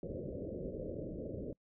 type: low-pass noise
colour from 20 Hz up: white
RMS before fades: -42 dBFS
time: 0.03-1.53 s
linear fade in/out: 2 ms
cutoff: 590 Hz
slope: 96 dB/octave
effects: noise-tail reverb RT60 0.1 s tail -26 dB re dry